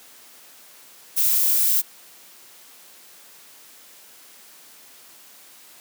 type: noise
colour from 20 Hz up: violet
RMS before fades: -19 dBFS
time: 1.16-1.82 s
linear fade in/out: 20 ms
effects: white hiss -48 dBFS RMS until 5.8 s + high-pass 200 Hz 12 dB/octave